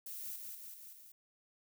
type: noise with echo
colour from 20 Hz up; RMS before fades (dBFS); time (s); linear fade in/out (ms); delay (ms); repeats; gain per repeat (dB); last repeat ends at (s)
violet; -45; 0.06-0.36; 5; 190; 4; -3; 1.12
effects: none